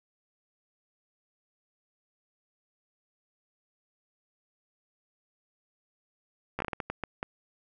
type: slowing click train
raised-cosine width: 0.5 ms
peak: -17 dBFS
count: 10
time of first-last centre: 6.59-7.229 s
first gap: 13 ms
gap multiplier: 1.4
effects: none